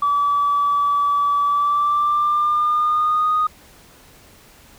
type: tone with pitch glide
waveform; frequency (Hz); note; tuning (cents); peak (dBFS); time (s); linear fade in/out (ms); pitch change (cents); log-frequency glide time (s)
sine; 1150 to 1239.7; D6 to D#6; -37 to -7; -14; 0.02-3.47; 5; +130; 1.45-3.31
effects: tanh soft clip ceiling -11 dBFS + pink hiss -48 dBFS RMS until 4.78 s